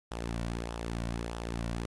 sawtooth tone with flanger, 57.7 Hz, A#1, 17 cents flat, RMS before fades -36 dBFS, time 0.11-1.86 s, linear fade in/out 5 ms, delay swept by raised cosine 0.44 to 2.44 ms, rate 1.6 Hz, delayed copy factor -0.55, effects resampled to 24000 Hz + 10-bit

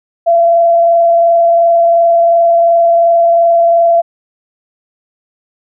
sine tone with frequency modulation, 678 Hz, E5, 49 cents sharp, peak -5 dBFS, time 0.26-4.02 s, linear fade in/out 20 ms, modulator 22.8 Hz, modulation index 0.3, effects none

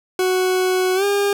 40% pulse tone with pitch glide, 370.1 to 403.6 Hz, F#4 to G#4, 0 to -49 cents, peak -15 dBFS, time 0.19-1.33 s, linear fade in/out 2 ms, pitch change +151 cents, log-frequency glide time 0.95-1.04 s, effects none

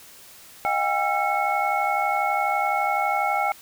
sine tone cluster, 626 / 735 / 807 / 1347 / 2193 Hz, D#5 / F#5 / G#5 / E6 / C#7, +10 / -12 / -50 / +37 / -19 cents, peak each -32 / -28 / -23 / -28 / -28 dBFS, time 0.65-3.52 s, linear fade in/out 0 ms, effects white hiss -47 dBFS RMS until 3.61 s

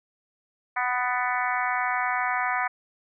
harmonic tone with a mistuned harmonic, 248.2 Hz, B3, 9 cents sharp, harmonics 3 / 4 / 5 / 6 / 7 / 8 / 9, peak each -29 / -30 / -31 / -32 / -32 / -33 / -34 dBFS, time 0.76-2.68 s, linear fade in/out 10 ms, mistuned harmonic 7, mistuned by +22 cents, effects none

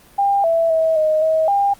sine tone with pitch steps, 799 / 662 / 645 / 622 / 637 / 801 Hz, G5 / E5 / E5 / D#5 / D#5 / G5, +33 / +7 / -38 / -1 / +41 / +37 cents, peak -13 dBFS, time 0.18-1.74 s, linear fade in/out 10 ms, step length 260 ms, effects pink hiss -48 dBFS RMS until 1.79 s + Opus 32 kbps

